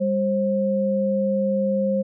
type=tone pair together; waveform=sine; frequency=199.65 / 533 Hz; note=G3 / C5; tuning=+32 / +32 cents; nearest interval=octave + perfect fourth; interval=1700 cents; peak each=-22 / -21 dBFS; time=0-2.03 s; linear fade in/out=20 ms; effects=none